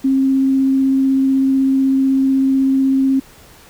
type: tone with vibrato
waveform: sine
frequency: 267.8 Hz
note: C4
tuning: 40 cents sharp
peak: -11 dBFS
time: 0.04-3.2 s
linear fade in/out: 10 ms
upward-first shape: triangle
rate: 16 Hz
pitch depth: 9 cents each way
effects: pink hiss -44 dBFS RMS until 3.69 s